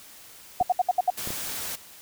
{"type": "tone bursts", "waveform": "sine", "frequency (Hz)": 729, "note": "F#5", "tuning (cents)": -26, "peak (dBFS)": -17, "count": 6, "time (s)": [0.6, 1.103], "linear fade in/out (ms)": 5, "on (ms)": 28, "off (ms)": 67}
{"type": "clicks", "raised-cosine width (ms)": 2, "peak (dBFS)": -21, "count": 3, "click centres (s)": [0.611, 1.274, 1.305]}
{"type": "noise", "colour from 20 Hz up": "white", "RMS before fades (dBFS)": -33, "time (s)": [1.17, 1.76], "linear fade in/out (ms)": 10}
{"effects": ["white hiss -48 dBFS RMS until 2.01 s"]}